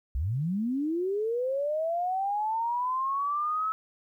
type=linear sweep; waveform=sine; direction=up; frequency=56.3 to 1303 Hz; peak=-26 dBFS; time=0.15-3.72 s; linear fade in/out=0 ms; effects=11-bit